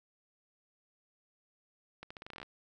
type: accelerating click train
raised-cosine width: 0.3 ms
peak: -29 dBFS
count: 12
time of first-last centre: 2.03-2.43 s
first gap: 75 ms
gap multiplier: 0.84
effects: none